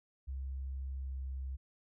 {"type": "tone with pitch glide", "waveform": "sine", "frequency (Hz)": [66.7, 66.16], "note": ["C2", "C2"], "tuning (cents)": [34, 20], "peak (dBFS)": -37, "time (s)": [0.27, 1.57], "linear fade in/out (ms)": 20, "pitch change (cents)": -14, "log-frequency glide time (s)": [0.98, 1.15], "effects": []}